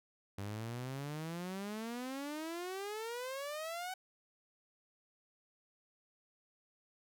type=exponential sweep; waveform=sawtooth; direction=up; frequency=97.5 to 757 Hz; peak=-36 dBFS; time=0.38-3.94 s; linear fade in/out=5 ms; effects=none